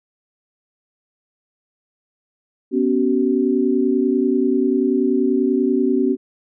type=chord; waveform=sine; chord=B suspended second; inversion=none; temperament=equal with one note detuned; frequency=246.9 / 277.2 / 378.6 Hz; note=B3 / C#4 / F#4; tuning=0 / 0 / +40 cents; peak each=-19 dBFS; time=2.71-6.17 s; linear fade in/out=50 ms; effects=none